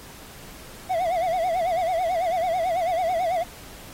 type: tone with vibrato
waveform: triangle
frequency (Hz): 698.5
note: F5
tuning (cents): 0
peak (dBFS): -19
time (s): 0.89-3.44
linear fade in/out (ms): 20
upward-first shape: sine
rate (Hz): 9.1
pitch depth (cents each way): 130
effects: pink hiss -44 dBFS RMS until 3.93 s + AAC 48 kbps